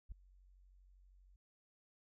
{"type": "tone with ADSR envelope", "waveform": "sine", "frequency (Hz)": 46.31, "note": "F#1", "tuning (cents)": 2, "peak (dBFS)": -40, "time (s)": [0.09, 1.36], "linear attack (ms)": 28, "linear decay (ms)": 4, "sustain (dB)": -22, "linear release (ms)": 4, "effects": []}